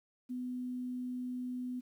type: tone with quantisation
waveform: sine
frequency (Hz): 250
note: B3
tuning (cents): +21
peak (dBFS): -36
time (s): 0.29-1.81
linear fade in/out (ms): 20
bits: 11
effects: none